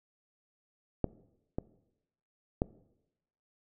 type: clicks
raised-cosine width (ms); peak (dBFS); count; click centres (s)
2; -14 / -19 / -14; 3; 1.043 / 1.585 / 2.619
effects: noise-tail reverb RT60 0.9 s tail -20 dB re dry